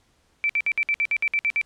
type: tone bursts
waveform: sine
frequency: 2331 Hz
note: D7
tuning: 14 cents flat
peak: -19 dBFS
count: 11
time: 0.44-1.614 s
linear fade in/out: 0 ms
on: 54 ms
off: 58 ms
effects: pink hiss -64 dBFS RMS until 1.65 s + low-pass 9000 Hz 12 dB/octave